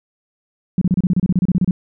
sine tone bursts, 181.4 Hz, F#3, 34 cents flat, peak -11 dBFS, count 15, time 0.78-1.71 s, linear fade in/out 2 ms, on 34 ms, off 30 ms, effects none

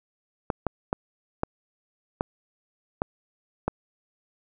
clicks, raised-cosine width 1 ms, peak -10 dBFS, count 7, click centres 0.502 / 0.667 / 0.929 / 1.434 / 2.209 / 3.019 / 3.68 s, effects none

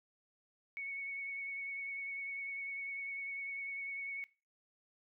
sine tone with vibrato, 2217 Hz, C#7, in tune, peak -39 dBFS, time 0.77-4.24 s, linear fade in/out 0 ms, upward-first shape sine, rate 10 Hz, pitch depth 18 cents each way, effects noise-tail reverb RT60 0.3 s tail -19 dB re dry

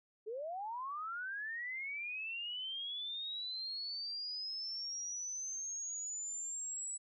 sine linear sweep, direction up, 409.5 to 7902 Hz, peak -39 dBFS, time 0.26-6.98 s, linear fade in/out 20 ms, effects none

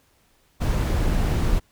brown noise, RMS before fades -21 dBFS, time 0.6-1.6 s, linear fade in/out 20 ms, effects pink hiss -62 dBFS RMS until 1.71 s

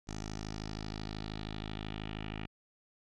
10% pulse tone with low-pass filter sweep, 52.9 Hz, G#1, 33 cents sharp, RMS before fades -41 dBFS, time 0.07-2.47 s, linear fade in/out 20 ms, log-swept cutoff 6400 to 2700 Hz, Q 3.4, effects none

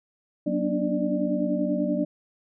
sine tone cluster, 187.1 / 240 / 287.7 / 298 / 594 Hz, F#3 / B3 / D4 / D4 / D5, +20 / -49 / -36 / +25 / +20 cents, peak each -29 dBFS, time 0.46-2.05 s, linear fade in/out 10 ms, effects none

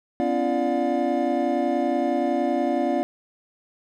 triangle tone cluster, 252.4 / 283.1 / 338.5 / 587 / 715 Hz, B3 / C#4 / E4 / D5 / F5, +38 / +37 / +46 / -1 / +41 cents, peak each -25 dBFS, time 0.2-3.03 s, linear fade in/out 0 ms, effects none

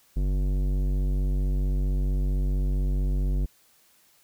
sine tone with tanh clipping, 47.78 Hz, G1, 44 cents flat, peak -24 dBFS, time 0.16-3.46 s, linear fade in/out 10 ms, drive 15 dB, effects white hiss -61 dBFS RMS until 4.23 s

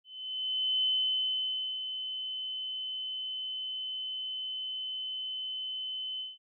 sine tone with ADSR envelope, 3042 Hz, F#7, 47 cents sharp, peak -25 dBFS, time 0.04-6.38 s, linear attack 800 ms, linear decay 950 ms, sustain -9 dB, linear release 180 ms, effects none

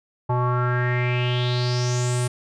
square tone with low-pass filter sweep, 123.5 Hz, B2, in tune, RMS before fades -22 dBFS, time 0.29-2.28 s, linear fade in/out 10 ms, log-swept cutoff 920 to 9500 Hz, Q 5.6, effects none

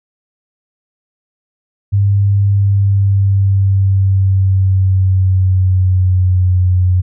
sine tone with pitch glide, 100 to 91.17 Hz, G2 to F#2, +35 to -25 cents, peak -8 dBFS, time 1.92-7.02 s, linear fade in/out 20 ms, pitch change -160 cents, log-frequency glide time 2.52-6.58 s, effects none

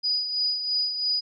sine tone with tremolo, 4937 Hz, D#8, 14 cents flat, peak -21 dBFS, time 0.03-1.21 s, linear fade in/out 20 ms, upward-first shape sine, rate 3 Hz, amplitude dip 55%, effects none

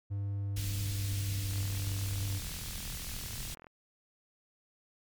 triangle tone with pitch glide, 100 to 98 Hz, G2 to G2, +35 to 0 cents, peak -30 dBFS, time 0.1-2.4 s, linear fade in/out 20 ms, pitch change -35 cents, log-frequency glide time 0.32-2.05 s
pink band-stop noise, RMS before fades -40 dBFS, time 0.56-3.55 s, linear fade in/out 10 ms, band 150 to 3000 Hz, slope 12 dB/octave
click train, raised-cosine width 0.5 ms, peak -35 dBFS, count 91, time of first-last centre 1.51-3.668 s, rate 41.7 Hz
effects MP3 96 kbps

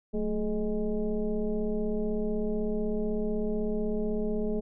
sine tone with frequency modulation, 220 Hz, A3, in tune, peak -26 dBFS, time 0.13-4.61 s, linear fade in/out 20 ms, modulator 202 Hz, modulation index 1.4, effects none

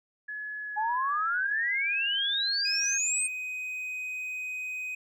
sine tone with pitch glide, 1700 to 1616.7 Hz, G#6 to G#6, +40 to -47 cents, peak -34 dBFS, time 0.28-2.98 s, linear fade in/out 10 ms, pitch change -87 cents, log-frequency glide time 0.6-1.86 s
sine exponential sweep, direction up, 830.6 to 8710 Hz, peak -26 dBFS, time 0.76-3.28 s, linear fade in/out 20 ms
triangle tone, 2507 Hz, D#7, 12 cents sharp, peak -31 dBFS, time 2.65-4.95 s, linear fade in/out 5 ms
effects none

